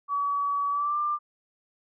sine tone with pitch glide, 1138 to 1189.8 Hz, C#6 to D6, +45 to +22 cents, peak -24 dBFS, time 0.08-1.19 s, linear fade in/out 50 ms, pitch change +77 cents, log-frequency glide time 0.7-0.98 s, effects none

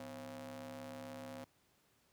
sawtooth ring-modulated tone, 142.8 Hz, D3, 48 cents flat, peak -39 dBFS, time 0-1.44 s, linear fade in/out 0 ms, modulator 395 Hz, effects pink hiss -73 dBFS RMS until 2.12 s + high-pass 80 Hz 12 dB/octave

